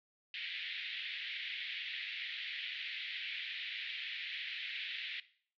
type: band-pass noise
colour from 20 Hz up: pink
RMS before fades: -42 dBFS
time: 0.34-5.2 s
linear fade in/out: 2 ms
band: 1900 to 3800 Hz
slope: 48 dB/octave
effects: noise-tail reverb RT60 0.5 s tail -17 dB re dry + MP3 96 kbps